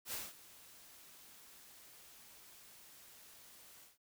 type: noise with ADSR envelope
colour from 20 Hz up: white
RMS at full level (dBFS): -41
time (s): 0.05-3.98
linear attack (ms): 78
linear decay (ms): 200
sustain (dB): -18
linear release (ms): 160
effects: none